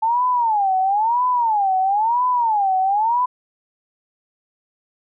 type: tone with vibrato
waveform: sine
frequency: 868 Hz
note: A5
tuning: 24 cents flat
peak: -15 dBFS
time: 0.02-3.26 s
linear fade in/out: 10 ms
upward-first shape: sine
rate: 1 Hz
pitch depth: 250 cents each way
effects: none